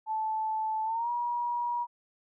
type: tone with pitch glide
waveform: sine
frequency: 874 to 958.6 Hz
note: A5 to A#5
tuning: -12 to +48 cents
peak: -28 dBFS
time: 0.06-1.87 s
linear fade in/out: 50 ms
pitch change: +160 cents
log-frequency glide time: 0.84-1.1 s
effects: none